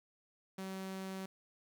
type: tone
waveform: sawtooth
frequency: 190.6 Hz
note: G3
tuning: 48 cents flat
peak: -37 dBFS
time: 0.58-1.26 s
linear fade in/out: 5 ms
effects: 11-bit